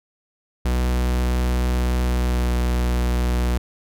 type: tone with pitch glide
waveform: 45% pulse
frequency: 61.74 to 60.96 Hz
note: B1 to B1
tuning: 0 to -22 cents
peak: -18 dBFS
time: 0.65-3.58 s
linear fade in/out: 5 ms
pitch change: -22 cents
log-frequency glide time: 2.05-2.6 s
effects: none